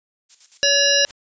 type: noise with tremolo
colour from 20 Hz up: violet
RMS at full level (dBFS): -37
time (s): 0.29-0.96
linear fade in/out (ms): 20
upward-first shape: square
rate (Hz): 8.8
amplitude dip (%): 70
type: harmonic tone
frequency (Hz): 566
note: C#5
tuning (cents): +36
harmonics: 1 / 3 / 5 / 7 / 9 / 10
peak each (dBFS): -21 / -21 / -21 / -21 / -21 / -21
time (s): 0.63-1.05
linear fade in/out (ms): 0
type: noise with exponential growth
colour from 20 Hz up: white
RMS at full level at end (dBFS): -34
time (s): 1.01-1.11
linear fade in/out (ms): 1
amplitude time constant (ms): 20
effects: resampled to 16000 Hz